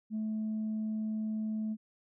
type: tone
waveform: sine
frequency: 217.1 Hz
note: A3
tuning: 23 cents flat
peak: -30 dBFS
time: 0.1-1.77 s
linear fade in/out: 50 ms
effects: tanh soft clip ceiling -29 dBFS